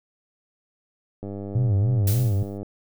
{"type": "click train", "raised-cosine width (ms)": 2, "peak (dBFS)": -21, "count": 141, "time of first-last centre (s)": [1.23, 2.63], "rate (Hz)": 100}
{"type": "tone with vibrato", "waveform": "sine", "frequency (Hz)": 110.7, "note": "A2", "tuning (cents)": 11, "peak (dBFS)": -18, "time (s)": [1.55, 2.43], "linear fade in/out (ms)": 5, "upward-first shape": "sine", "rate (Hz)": 3.4, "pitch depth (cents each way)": 230}
{"type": "noise with exponential decay", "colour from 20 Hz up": "blue", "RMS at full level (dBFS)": -27, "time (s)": [2.07, 2.58], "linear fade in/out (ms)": 5, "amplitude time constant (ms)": 110}
{"effects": []}